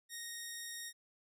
10% pulse tone, 1864.7 Hz, A#6, in tune, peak -34 dBFS, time 0.09-0.93 s, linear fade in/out 50 ms, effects none

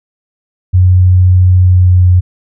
sine tone with pitch glide, 91.4 to 90.35 Hz, F#2 to F#2, -21 to -41 cents, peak -3 dBFS, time 0.73-2.21 s, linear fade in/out 20 ms, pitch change -20 cents, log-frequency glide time 1.59-2.04 s, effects none

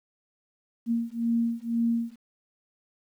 sine beating tone pair, 231.3 / 233.3 Hz, A#3 / A#3, -13 / +2 cents, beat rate 2 Hz, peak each -27 dBFS, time 0.86-2.16 s, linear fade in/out 50 ms, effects 10-bit

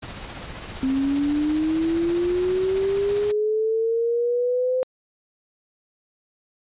pink noise with tremolo, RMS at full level -34 dBFS, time 0.02-3.32 s, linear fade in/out 10 ms, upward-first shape triangle, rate 15 Hz, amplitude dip 40%
sine linear sweep, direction up, 261.6 to 515 Hz, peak -19 dBFS, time 0.83-4.83 s, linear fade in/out 0 ms
effects resampled to 8000 Hz

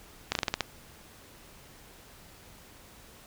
slowing click train, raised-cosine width 0.2 ms, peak -9 dBFS, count 7, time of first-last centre 0.32-0.607 s, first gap 32 ms, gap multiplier 1.16, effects pink hiss -53 dBFS RMS until 3.26 s

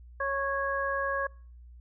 harmonic tone, 551 Hz, C#5, 11 cents flat, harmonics 1 / 2 / 3, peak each -32 / -32 / -32 dBFS, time 0.2-1.27 s, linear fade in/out 5 ms, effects noise-tail reverb RT60 0.5 s tail -26 dB re dry + added 60 Hz sine -47 dBFS peak until 1.8 s

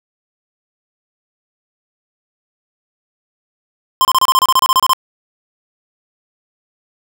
square tone bursts, 1046.5 Hz, C6, in tune, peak -9 dBFS, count 14, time 4.01-4.933 s, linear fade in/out 0 ms, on 39 ms, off 29 ms, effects none

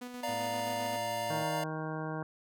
sawtooth tone with tremolo, 246.9 Hz, B3, in tune, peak -36 dBFS, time 0.01-0.97 s, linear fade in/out 10 ms, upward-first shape square, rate 7.6 Hz, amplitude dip 35%
square chord, Bb major, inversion first, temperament equal, 587.3 / 698.5 / 932.3 Hz, D5 / F5 / Bb5, 0 / 0 / 0 cents, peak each -38 dBFS, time 0.23-1.64 s, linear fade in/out 5 ms
20% pulse tone with pitch glide, 110.2 to 112.52 Hz, A2 to A2, +3 to +39 cents, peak -39 dBFS, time 0.28-1.44 s, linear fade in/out 10 ms, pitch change +36 cents, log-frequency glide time 0.95-1.07 s
harmonic tone, 157 Hz, D#3, 16 cents sharp, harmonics 1 / 2 / 3 / 4 / 5 / 6 / 7 / 9 / 10, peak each -38 / -41 / -43 / -44 / -45 / -46 / -46 / -48 / -48 dBFS, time 1.3-2.23 s, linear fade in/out 2 ms
effects none

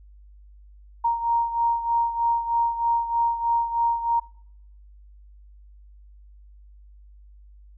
sine beating tone pair, 932.3 / 935.5 Hz, A#5 / A#5, 0 / +6 cents, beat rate 3.2 Hz, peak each -21 / -27 dBFS, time 1.04-4.2 s, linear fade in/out 10 ms, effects noise-tail reverb RT60 0.7 s tail -24 dB re dry + added 50 Hz sine -46 dBFS peak until 7.77 s

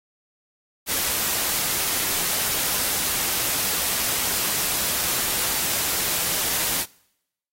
white noise, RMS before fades -24 dBFS, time 0.86-6.86 s, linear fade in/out 50 ms, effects noise-tail reverb RT60 0.8 s tail -24 dB re dry + AAC 48 kbps

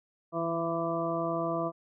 harmonic tone with a mistuned harmonic, 167.1 Hz, E3, 24 cents sharp, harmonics 1 / 2 / 3 / 4 / 6 / 7, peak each -37 / -34 / -38 / -32 / -39 / -36 dBFS, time 0.32-1.72 s, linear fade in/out 50 ms, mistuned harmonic 1, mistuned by -22 cents, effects none

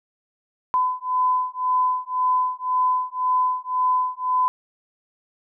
sine beating tone pair, 1009 / 1010.9 Hz, B5 / B5, +37 / +40 cents, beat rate 1.9 Hz, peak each -22 dBFS, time 0.74-4.48 s, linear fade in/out 0 ms, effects none

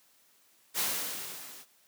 white noise with level ramp, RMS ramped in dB -28 to -50 dBFS, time 0.74-1.66 s, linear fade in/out 50 ms, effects white hiss -65 dBFS RMS until 1.87 s + high-pass 150 Hz 12 dB/octave

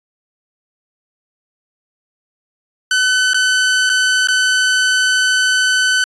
sawtooth tone with dropouts, 1511 Hz, F#6, 36 cents sharp, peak -8 dBFS, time 2.91-6.04 s, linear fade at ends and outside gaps 2 ms, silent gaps 3.334-3.344 / 3.894-3.898 / 4.273-4.285 s, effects resampled to 22050 Hz

